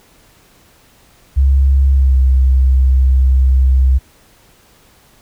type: tone with pitch glide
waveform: sine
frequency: 67.8 to 65.23 Hz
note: C#2 to C2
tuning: -38 to -5 cents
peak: -7 dBFS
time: 1.36-3.99 s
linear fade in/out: 20 ms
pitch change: -67 cents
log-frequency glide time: 1.93-2.17 s
effects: pink hiss -49 dBFS RMS until 5.21 s